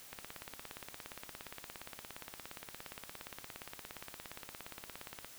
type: click train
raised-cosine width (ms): 0.3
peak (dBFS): -28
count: 89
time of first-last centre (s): 0.13-5.246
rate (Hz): 17.2
effects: white hiss -54 dBFS RMS until 5.38 s